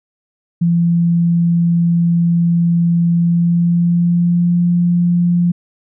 sine tone with pitch glide, 170.3 to 174.18 Hz, F3 to F3, -43 to -4 cents, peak -10 dBFS, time 0.61-5.52 s, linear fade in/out 10 ms, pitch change +39 cents, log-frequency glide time 3.12-4.6 s, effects none

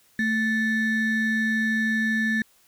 triangle ring-modulated tone, 987.8 Hz, B5, in tune, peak -16 dBFS, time 0.19-2.42 s, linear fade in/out 2 ms, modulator 766 Hz, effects white hiss -60 dBFS RMS until 2.67 s

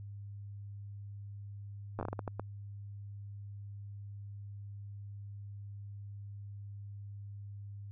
slowing click train, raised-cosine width 1 ms, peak -23 dBFS, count 10, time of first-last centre 1.99-2.396 s, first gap 9 ms, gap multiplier 1.38, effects added 101 Hz sine -43 dBFS peak until 7.91 s

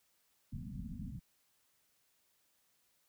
white low-pass noise, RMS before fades -44 dBFS, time 0.52-1.2 s, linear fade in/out 10 ms, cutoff 250 Hz, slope 96 dB/octave, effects white hiss -75 dBFS RMS until 3.08 s

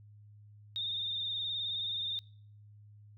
sine tone with vibrato, 3654 Hz, A#7, 35 cents flat, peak -33 dBFS, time 0.76-2.19 s, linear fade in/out 0 ms, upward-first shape sine, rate 19 Hz, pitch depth 48 cents each way, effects noise-tail reverb RT60 0.6 s tail -25 dB re dry + added 104 Hz sine -53 dBFS peak until 3.17 s

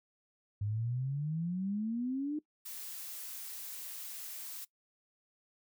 sine exponential sweep, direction up, 100.3 to 307.3 Hz, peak -32 dBFS, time 0.61-2.39 s, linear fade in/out 5 ms
blue noise, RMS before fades -44 dBFS, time 2.65-4.65 s, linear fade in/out 10 ms
effects noise-tail reverb RT60 0.1 s tail -20 dB re dry

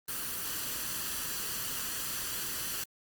white noise with comb filter, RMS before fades -36 dBFS, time 0.08-2.84 s, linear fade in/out 5 ms, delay 0.67 ms, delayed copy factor +0.5, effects Opus 32 kbps

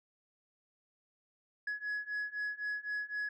sine beating tone pair, 1682 / 1685.9 Hz, G#6 / G#6, +22 / +26 cents, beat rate 3.9 Hz, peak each -37 / -36 dBFS, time 1.67-3.29 s, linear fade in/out 5 ms, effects tanh soft clip ceiling -32 dBFS

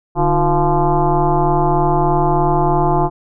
sine tone with frequency modulation, 359.6 Hz, F#4, 49 cents flat, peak -11 dBFS, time 0.15-3.1 s, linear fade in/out 50 ms, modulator 169 Hz, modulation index 3.8, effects none

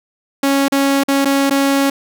sawtooth tone with dropouts, 276.2 Hz, C#4, 6 cents flat, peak -8 dBFS, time 0.43-1.9 s, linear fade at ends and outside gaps 5 ms, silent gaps 0.683-0.721 / 1.036-1.083 / 1.248-1.254 / 1.498-1.507 s, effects none

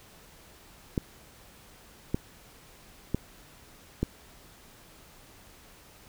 clicks, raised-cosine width 3 ms, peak -13 dBFS, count 4, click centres 0.978 / 2.145 / 3.146 / 4.03 s, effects pink hiss -54 dBFS RMS until 6.08 s

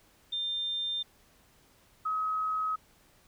sine tone pair in turn, 3600 / 1272.8 Hz, A7 / D#6, +39 / +39 cents, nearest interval octave + tritone, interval 1800 cents, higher first, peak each -30 / -28 dBFS, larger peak second, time 0.32-1.03 / 2.05-2.76 s, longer neither, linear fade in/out 10 ms, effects pink hiss -63 dBFS RMS until 3.27 s

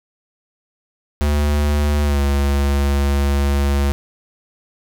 square tone with pitch glide, 73.42 to 70.27 Hz, D2 to C#2, 0 to +24 cents, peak -15 dBFS, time 1.21-3.92 s, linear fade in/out 0 ms, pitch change -76 cents, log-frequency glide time 2.03-2.2 s, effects none

